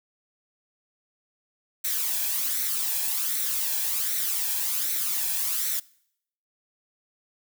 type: noise with flanger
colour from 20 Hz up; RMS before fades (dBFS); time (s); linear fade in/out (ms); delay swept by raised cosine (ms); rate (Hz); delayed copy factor
blue; -27; 1.84-5.8; 10; 0.5 to 1.23; 1.3; +0.55
effects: noise-tail reverb RT60 0.7 s tail -23 dB re dry